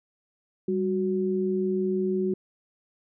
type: tone pair together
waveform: sine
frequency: 196 / 370 Hz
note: G3 / F#4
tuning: 0 / 0 cents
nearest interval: major seventh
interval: 1100 cents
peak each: -27 / -25 dBFS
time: 0.68-2.34 s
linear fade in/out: 5 ms
effects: none